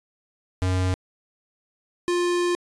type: tone pair in turn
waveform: square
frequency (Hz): 92.4 / 351.6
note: F#2 / F4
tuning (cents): -2 / +12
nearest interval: octave + major seventh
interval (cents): 2314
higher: second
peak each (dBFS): -21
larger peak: neither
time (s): 0.62-0.94 / 2.08-2.55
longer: second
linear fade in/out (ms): 0
effects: resampled to 22050 Hz